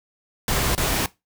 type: noise with dropouts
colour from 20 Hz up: pink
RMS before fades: -22 dBFS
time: 0.48-1.06 s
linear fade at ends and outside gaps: 1 ms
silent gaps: 0.75-0.778 s
effects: noise-tail reverb RT60 0.2 s tail -19 dB re dry